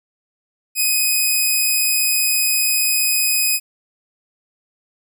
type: tone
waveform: 5% pulse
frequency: 2509 Hz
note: D#7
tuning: 14 cents sharp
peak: -6 dBFS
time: 0.75-3.6 s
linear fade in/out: 50 ms
effects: none